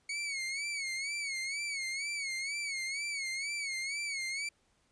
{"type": "tone with vibrato", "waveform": "sawtooth", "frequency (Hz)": 2217, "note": "C#7", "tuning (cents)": 0, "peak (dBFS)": -31, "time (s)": [0.09, 4.49], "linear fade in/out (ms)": 5, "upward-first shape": "sine", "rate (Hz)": 2.1, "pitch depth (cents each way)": 99, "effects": ["pink hiss -72 dBFS RMS until 4.91 s", "resampled to 22050 Hz"]}